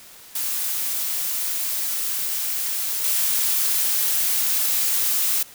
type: noise with level steps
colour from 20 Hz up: blue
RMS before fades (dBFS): -25 / -21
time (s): 0.35-5.43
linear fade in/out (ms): 5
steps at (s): 3.04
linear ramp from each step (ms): 2
effects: white hiss -45 dBFS RMS until 5.54 s